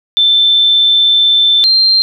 sine tone pair in turn, 3542 / 4167 Hz, A7 / C8, +11 / -8 cents, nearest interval minor third, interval 281 cents, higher second, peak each -6 dBFS, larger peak neither, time 0.17-1.64 / 1.64-2.02 s, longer first, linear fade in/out 0 ms, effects none

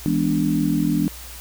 sine chord, E dominant seventh, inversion none, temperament equal with one note detuned, 164.81 / 206.5 / 246.9 / 293.7 Hz, E3 / G#3 / B3 / D4, 0 / -10 / 0 / 0 cents, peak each -23 / -24 / -24 / -21 dBFS, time 0.06-1.08 s, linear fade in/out 0 ms, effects added 60 Hz sine -39 dBFS peak until 1.4 s + white hiss -39 dBFS RMS until 1.4 s

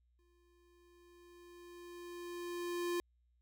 square tone with exponential growth, 349.2 Hz, F4, in tune, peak -34 dBFS, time 0.19-3 s, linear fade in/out 0 ms, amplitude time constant 610 ms, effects added 60 Hz sine -70 dBFS peak until 3.41 s

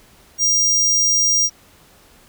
square tone, 5700 Hz, F8, 34 cents sharp, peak -14 dBFS, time 0.38-1.5 s, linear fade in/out 50 ms, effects pink hiss -50 dBFS RMS until 2.28 s

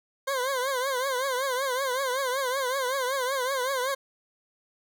20% pulse tone with vibrato, 523.3 Hz, C5, in tune, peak -21 dBFS, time 0.27-3.95 s, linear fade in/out 10 ms, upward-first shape triangle, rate 5.3 Hz, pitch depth 130 cents each way, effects none

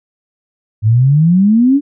sine exponential sweep, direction up, 103.83 to 293.7 Hz, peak -6 dBFS, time 0.82-1.81 s, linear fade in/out 50 ms, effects none

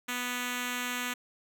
5% pulse tone with notch filter, 246.9 Hz, B3, in tune, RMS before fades -34 dBFS, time 0.08-1.14 s, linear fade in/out 10 ms, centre 610 Hz, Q 0.85, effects none

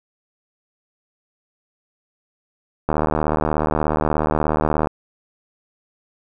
click train, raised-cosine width 1 ms, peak -5 dBFS, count 153, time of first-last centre 2.89-4.872 s, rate 76.7 Hz, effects none

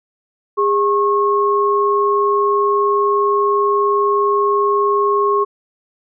sine tone pair together, 407.5 / 1088.5 Hz, G#4 / C#6, -33 / -32 cents, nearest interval octave + perfect fourth, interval 1701 cents, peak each -15 dBFS, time 0.57-5.45 s, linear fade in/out 20 ms, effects none

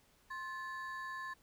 triangle ring-modulated tone, 1397 Hz, F6, in tune, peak -36 dBFS, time 0.3-1.34 s, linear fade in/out 10 ms, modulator 342 Hz, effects pink hiss -69 dBFS RMS until 1.42 s

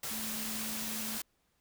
sine tone in noise, 219.5 Hz, A3, 4 cents flat, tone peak -42 dBFS, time 0.11-1.18 s, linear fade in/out 5 ms, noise white, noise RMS -38 dBFS, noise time 0.03-1.22 s, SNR -7 dB, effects pink hiss -75 dBFS RMS until 1.6 s

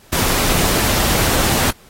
pink noise, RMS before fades -17 dBFS, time 0.12-1.71 s, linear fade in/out 10 ms, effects pink hiss -48 dBFS RMS until 1.89 s + AAC 48 kbps

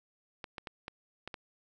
clicks, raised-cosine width 0.3 ms, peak -24 dBFS, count 6, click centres 0.442 / 0.582 / 0.672 / 0.881 / 1.276 / 1.342 s, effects none

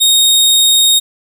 sawtooth tone, 3724 Hz, A#7, 2 cents flat, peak -4 dBFS, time 0-1 s, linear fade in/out 20 ms, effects none

